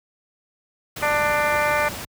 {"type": "noise", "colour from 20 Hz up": "pink", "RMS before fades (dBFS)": -32, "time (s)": [0.96, 2.05], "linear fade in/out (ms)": 5}
{"type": "harmonic tone", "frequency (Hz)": 296.5, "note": "D4", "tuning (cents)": 17, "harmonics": [2, 3, 4, 5, 6, 7, 8], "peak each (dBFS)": [-23, -25, -26, -27, -28, -28, -29], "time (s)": [1.02, 1.89], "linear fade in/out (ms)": 10}
{"effects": ["high-pass 60 Hz 12 dB/octave"]}